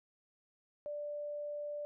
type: tone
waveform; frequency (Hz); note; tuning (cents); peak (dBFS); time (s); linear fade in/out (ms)
sine; 588; D5; +2; -38; 0.86-1.85; 0
effects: none